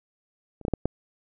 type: clicks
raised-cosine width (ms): 2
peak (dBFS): -30 / -15 / -13 / -10 / -10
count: 5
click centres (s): 0.613 / 0.651 / 0.682 / 0.737 / 0.856
effects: none